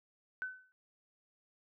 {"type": "tone with exponential decay", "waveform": "sine", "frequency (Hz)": 1512, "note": "F#6", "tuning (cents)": 37, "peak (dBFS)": -33, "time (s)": [0.42, 0.72], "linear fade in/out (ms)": 0, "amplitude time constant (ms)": 64, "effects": []}